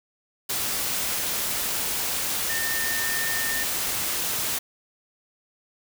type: tone in noise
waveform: sine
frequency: 1815 Hz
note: A#6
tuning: 47 cents flat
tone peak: -28 dBFS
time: 2.49-3.64 s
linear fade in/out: 10 ms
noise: white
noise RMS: -27 dBFS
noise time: 0.49-4.59 s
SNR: -4 dB
effects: none

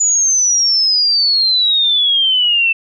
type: exponential sweep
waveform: sine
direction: down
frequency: 6980 to 2652 Hz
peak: -10 dBFS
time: 0-2.73 s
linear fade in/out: 10 ms
effects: none

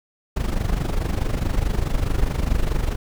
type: noise with amplitude modulation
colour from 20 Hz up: brown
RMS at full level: -18 dBFS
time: 0.36-2.96 s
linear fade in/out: 10 ms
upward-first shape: sine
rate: 24.7 Hz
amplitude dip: 75%
effects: none

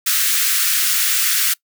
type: high-pass noise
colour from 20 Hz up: white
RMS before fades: -17 dBFS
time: 0.06-1.54 s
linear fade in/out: 10 ms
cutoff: 1300 Hz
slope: 48 dB/octave
effects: noise-tail reverb RT60 0.1 s tail -23 dB re dry

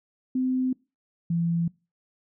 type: tone pair in turn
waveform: sine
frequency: 257.1 / 168.84 Hz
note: C4 / E3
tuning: -30 / +42 cents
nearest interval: perfect fifth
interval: 728 cents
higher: first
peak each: -22 dBFS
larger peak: neither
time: 0.35-0.73 / 1.3-1.68 s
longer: neither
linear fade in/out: 5 ms
effects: noise-tail reverb RT60 0.3 s tail -24 dB re dry

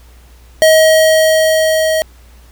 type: tone with level ramp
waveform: square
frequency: 634 Hz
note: D#5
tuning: 32 cents sharp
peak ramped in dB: -5 to -12 dBFS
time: 0.62-2.02 s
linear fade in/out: 0 ms
effects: added 60 Hz sine -39 dBFS peak until 2.51 s + pink hiss -48 dBFS RMS until 2.51 s

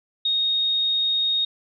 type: tone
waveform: sine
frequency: 3725 Hz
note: A#7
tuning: 2 cents flat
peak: -19 dBFS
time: 0.25-1.45 s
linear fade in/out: 5 ms
effects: none

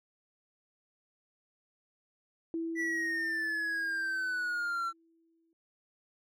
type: tone with exponential decay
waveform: sine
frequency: 329.6 Hz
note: E4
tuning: in tune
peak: -31 dBFS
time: 2.54-5.53 s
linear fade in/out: 1 ms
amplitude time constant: 650 ms
type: exponential sweep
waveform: triangle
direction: down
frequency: 1975.5 to 1343 Hz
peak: -29 dBFS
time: 2.75-4.93 s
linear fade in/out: 50 ms
effects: none

